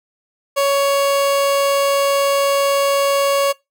30% pulse tone, 558 Hz, C#5, 11 cents sharp, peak -11 dBFS, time 0.56-3.53 s, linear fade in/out 20 ms, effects noise-tail reverb RT60 0.2 s tail -22 dB re dry

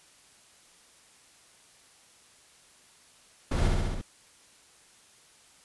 brown noise with echo, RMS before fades -26 dBFS, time 3.51-3.68 s, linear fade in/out 5 ms, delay 67 ms, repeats 5, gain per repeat -2 dB, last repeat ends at 4.015 s, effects white hiss -58 dBFS RMS until 5.64 s + resampled to 24000 Hz

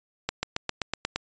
accelerating click train, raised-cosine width 0.2 ms, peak -9 dBFS, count 8, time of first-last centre 0.29-1.16 s, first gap 140 ms, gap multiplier 0.96, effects resampled to 16000 Hz

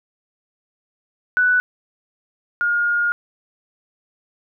sine tone pair in turn, 1486 / 1423.5 Hz, F#6 / F6, +7 / +33 cents, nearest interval minor second, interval 74 cents, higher first, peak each -13 / -16 dBFS, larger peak first, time 1.37-1.6 / 2.61-3.12 s, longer second, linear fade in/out 0 ms, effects none

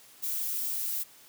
violet noise, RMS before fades -32 dBFS, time 0.22-1.04 s, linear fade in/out 20 ms, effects white hiss -55 dBFS RMS until 1.28 s + high-pass 100 Hz 12 dB/octave

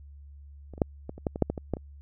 clicks, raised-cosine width 2 ms, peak -30 / -30 / -8 / -22 / -29 / -13 / -20 / -8 / -15 / -21 / -14 / -25 dBFS, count 12, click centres 0.737 / 0.779 / 0.818 / 1.094 / 1.18 / 1.268 / 1.359 / 1.423 / 1.5 / 1.578 / 1.737 / 1.769 s, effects added 71 Hz sine -45 dBFS peak until 2.01 s

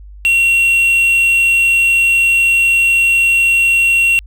triangle tone with quantisation, 2736 Hz, F7, 36 cents flat, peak -7 dBFS, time 0.25-4.19 s, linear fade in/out 0 ms, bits 5, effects added 50 Hz sine -32 dBFS peak until 4.26 s

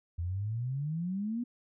sine exponential sweep, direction up, 82.41 to 246.9 Hz, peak -31 dBFS, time 0.18-1.44 s, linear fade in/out 10 ms, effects none

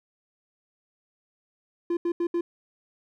triangle tone bursts at uneven times, 344 Hz, F4, 26 cents flat, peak -21 dBFS, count 4, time 1.9-1.97 / 2.05-2.12 / 2.2-2.27 / 2.34-2.41 s, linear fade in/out 5 ms, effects none

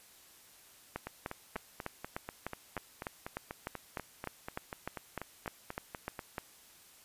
two click trains, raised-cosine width 0.5 ms, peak -21 / -24 dBFS, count 19 / 22, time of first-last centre 0.96-6.382 / 1.07-6.192 s, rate 3.32 / 4.1 Hz, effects white hiss -59 dBFS RMS until 7.04 s + resampled to 32000 Hz

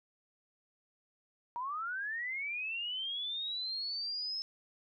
sine linear sweep, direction up, 932.3 to 5230 Hz, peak -35 dBFS, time 1.56-4.42 s, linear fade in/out 0 ms, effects none

